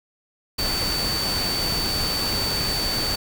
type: tone in noise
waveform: sine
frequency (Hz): 4548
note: C#8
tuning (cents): +44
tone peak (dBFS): -24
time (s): 0.58-3.16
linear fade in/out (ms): 10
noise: pink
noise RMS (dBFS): -27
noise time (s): 0.58-3.16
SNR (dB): 0
effects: none